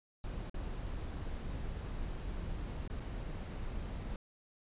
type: noise with dropouts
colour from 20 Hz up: brown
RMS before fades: -40 dBFS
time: 0.24-4.16 s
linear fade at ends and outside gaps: 1 ms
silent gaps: 0.497-0.543 / 2.877-2.899 / 2.998-3.004 s
effects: resampled to 8000 Hz